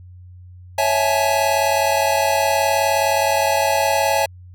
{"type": "chord", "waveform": "square", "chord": "A major seventh", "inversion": "first", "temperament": "equal with one note detuned", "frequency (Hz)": [554.4, 659.3, 830.6, 869.9], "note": ["C#5", "E5", "G#5", "A5"], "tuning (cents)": [0, 0, 0, -20], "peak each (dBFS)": -22, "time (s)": [0.78, 4.26], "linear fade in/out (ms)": 5, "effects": ["added 90 Hz sine -38 dBFS peak until 4.54 s"]}